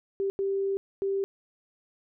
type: tone bursts at uneven times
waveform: sine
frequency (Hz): 392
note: G4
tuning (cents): 0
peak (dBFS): -25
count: 3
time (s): 0.2-0.3 / 0.39-0.77 / 1.02-1.24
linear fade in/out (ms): 0
effects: none